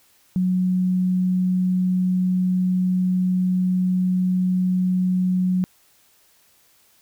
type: tone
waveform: sine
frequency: 183.4 Hz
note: F#3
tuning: 15 cents flat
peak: -17 dBFS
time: 0.36-5.64 s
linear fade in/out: 0 ms
effects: white hiss -58 dBFS RMS until 7.01 s